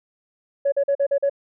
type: tone bursts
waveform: sine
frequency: 560 Hz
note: C#5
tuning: 18 cents sharp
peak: -15 dBFS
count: 6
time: 0.65-1.297 s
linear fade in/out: 10 ms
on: 72 ms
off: 43 ms
effects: tanh soft clip ceiling -13 dBFS